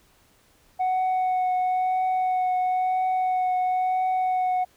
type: tone with vibrato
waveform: sine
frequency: 740 Hz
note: F#5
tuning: in tune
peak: -18 dBFS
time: 0.79-4.65 s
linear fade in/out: 20 ms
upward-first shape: triangle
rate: 0.99 Hz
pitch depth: 14 cents each way
effects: tanh soft clip ceiling -20 dBFS + pink hiss -60 dBFS RMS until 4.76 s